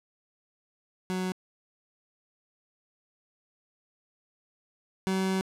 30% pulse tone pair in turn, 185 / 189.76 Hz, F#3 / F#3, 0 / +44 cents, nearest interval unison, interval 44 cents, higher second, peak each -26 / -23 dBFS, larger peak second, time 1.1-1.32 / 5.07-5.41 s, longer second, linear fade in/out 0 ms, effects low-pass 11000 Hz 12 dB/octave

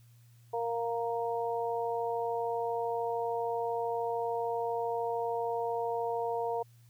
harmonic tone, 233 Hz, A#3, 1 cent flat, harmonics 2 / 3 / 4, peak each -33 / -35 / -36 dBFS, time 0.53-6.63 s, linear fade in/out 10 ms, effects added 118 Hz sine -56 dBFS peak until 6.89 s + white hiss -69 dBFS RMS until 6.89 s

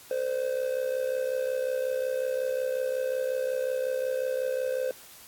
triangle tone with amplitude modulation, 516 Hz, C5, 24 cents flat, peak -21 dBFS, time 0.11-4.91 s, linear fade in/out 2 ms, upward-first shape sine, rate 65.5 Hz, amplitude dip 75%, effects white hiss -50 dBFS RMS until 5.27 s + AAC 64 kbps

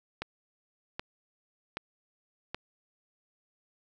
click train, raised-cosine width 0.3 ms, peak -18 dBFS, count 4, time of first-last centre 0.22-2.546 s, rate 1.29 Hz, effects none

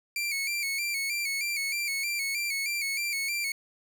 sawtooth tone with vibrato, 2279 Hz, C#7, 47 cents sharp, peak -25 dBFS, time 0.16-3.52 s, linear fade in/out 2 ms, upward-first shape square, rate 3.2 Hz, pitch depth 61 cents each way, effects none

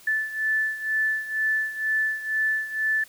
sine beating tone pair, 1750 / 1752.1 Hz, A6 / A6, -10 / -8 cents, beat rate 2.1 Hz, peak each -24 / -28 dBFS, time 0.07-3.04 s, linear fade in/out 5 ms, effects white hiss -51 dBFS RMS until 3.08 s

